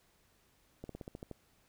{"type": "slowing click train", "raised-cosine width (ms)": 2, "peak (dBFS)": -30, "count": 8, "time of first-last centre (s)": [0.84, 1.313], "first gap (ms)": 53, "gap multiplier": 1.08, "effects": ["pink hiss -70 dBFS RMS until 1.68 s"]}